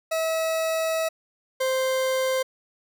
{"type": "tone pair in turn", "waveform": "40% pulse", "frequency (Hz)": [646, 522.3], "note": ["E5", "C5"], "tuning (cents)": [-35, -3], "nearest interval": "major third", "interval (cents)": 368, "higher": "first", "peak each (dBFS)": [-22, -21], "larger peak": "second", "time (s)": [[0.11, 1.09], [1.6, 2.43]], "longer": "first", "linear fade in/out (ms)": 10, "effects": []}